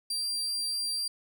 35% pulse tone, 4726 Hz, D8, 10 cents sharp, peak -28 dBFS, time 0.1-1.08 s, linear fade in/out 5 ms, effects 10-bit

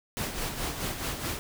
pink noise with tremolo, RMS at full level -31 dBFS, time 0.17-1.39 s, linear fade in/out 0 ms, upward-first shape sine, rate 4.7 Hz, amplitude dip 55%, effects none

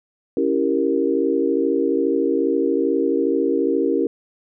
sine chord, C# diminished seventh, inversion none, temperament equal, 277.2 / 329.6 / 392 / 466.2 Hz, C#4 / E4 / G4 / Bb4, 0 / 0 / 0 / 0 cents, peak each -22 dBFS, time 0.37-4.07 s, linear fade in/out 2 ms, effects none

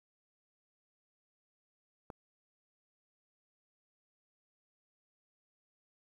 click, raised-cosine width 1 ms, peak -30 dBFS, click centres 2.102 s, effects 10-bit

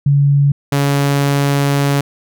sine / sawtooth tone pair in turn, 141.7 / 141.12 Hz, C#3 / C#3, +38 / +31 cents, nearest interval unison, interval 7 cents, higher first, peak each -8 dBFS, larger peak neither, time 0.06-0.52 / 0.72-2.01 s, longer second, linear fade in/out 5 ms, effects none

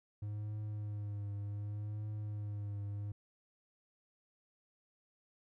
triangle tone with vibrato, 103.83 Hz, G#2, in tune, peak -36 dBFS, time 0.22-3.12 s, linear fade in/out 5 ms, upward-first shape triangle, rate 0.67 Hz, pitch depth 43 cents each way, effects none

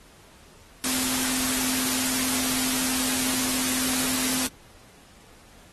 sine tone in noise, 257.4 Hz, C4, 28 cents flat, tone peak -32 dBFS, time 0.84-4.47 s, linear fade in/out 2 ms, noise white, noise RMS -26 dBFS, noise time 0.84-4.47 s, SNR -9 dB, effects pink hiss -53 dBFS RMS until 5.72 s + AAC 32 kbps

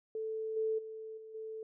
sine tone with level steps, 440 Hz, A4, in tune, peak -35 / -30 / -42 / -47 / -40 dBFS, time 0.15-1.63 s, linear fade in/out 2 ms, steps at 0.56 / 0.78 / 1.17 / 1.34 s, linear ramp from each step 10 ms, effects none

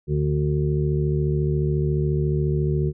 harmonic tone, 74.2 Hz, D2, 18 cents sharp, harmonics 1 / 2 / 3 / 5 / 6, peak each -26 / -21 / -34 / -26 / -34 dBFS, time 0.07-2.93 s, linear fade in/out 50 ms, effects none

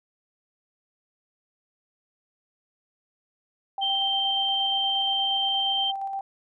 sine tone with tremolo, 783 Hz, G5, 2 cents flat, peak -27 dBFS, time 3.78-6.21 s, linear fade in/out 2 ms, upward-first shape square, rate 8.5 Hz, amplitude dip 30%
sine tone, 3136 Hz, G7, in tune, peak -23 dBFS, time 3.81-5.92 s, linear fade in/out 20 ms
effects none

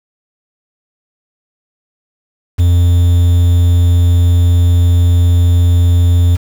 triangle tone with quantisation, 87.31 Hz, F2, in tune, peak -4 dBFS, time 2.58-6.37 s, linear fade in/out 20 ms, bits 5, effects none

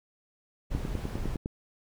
brown noise, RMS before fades -34 dBFS, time 0.7-1.37 s, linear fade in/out 20 ms
click train, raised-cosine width 3 ms, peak -19 dBFS, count 8, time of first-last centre 0.75-1.459 s, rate 9.87 Hz
effects none

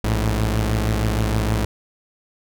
sawtooth tone pair together, 57 / 107.6 Hz, A#1 / A2, -38 / -38 cents, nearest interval major seventh, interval 1100 cents, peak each -17 dBFS, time 0.04-1.65 s, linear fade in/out 0 ms, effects none

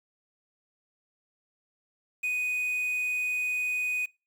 triangle tone with quantisation, 2489 Hz, D#7, in tune, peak -25 dBFS, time 2.23-4.06 s, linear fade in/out 10 ms, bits 8, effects noise-tail reverb RT60 0.3 s tail -24 dB re dry

